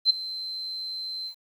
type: tone with ADSR envelope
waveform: sine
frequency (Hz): 4094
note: C8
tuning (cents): -38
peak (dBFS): -13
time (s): 0.05-1.35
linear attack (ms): 51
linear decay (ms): 9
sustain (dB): -18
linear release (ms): 87
effects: 9-bit